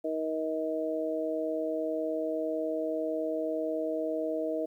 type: harmonic tone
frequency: 158.2 Hz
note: D#3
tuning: 29 cents sharp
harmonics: 2 / 3 / 4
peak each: -34 / -34 / -32 dBFS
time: 0.04-4.66 s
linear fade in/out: 10 ms
effects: 11-bit